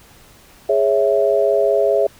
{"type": "chord", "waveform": "sine", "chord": "C# minor", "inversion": "second", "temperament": "equal", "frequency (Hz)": [415.3, 554.4, 659.3], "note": ["G#4", "C#5", "E5"], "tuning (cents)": [0, 0, 0], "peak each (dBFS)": -17, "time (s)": [0.69, 2.07], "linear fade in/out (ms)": 5, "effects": ["pink hiss -47 dBFS RMS until 2.19 s"]}